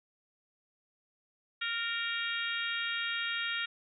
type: harmonic tone with a mistuned harmonic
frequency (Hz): 466.2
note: A#4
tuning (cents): 0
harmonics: 3 / 4 / 5 / 6 / 7 / 8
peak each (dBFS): -37 / -38 / -39 / -40 / -40 / -41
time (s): 1.61-3.66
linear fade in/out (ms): 10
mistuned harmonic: 4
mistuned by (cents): -22
effects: none